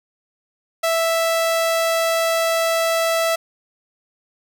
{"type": "tone", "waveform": "sawtooth", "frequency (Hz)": 659.3, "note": "E5", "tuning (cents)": 0, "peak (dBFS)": -13, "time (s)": [0.83, 3.36], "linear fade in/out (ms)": 10, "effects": []}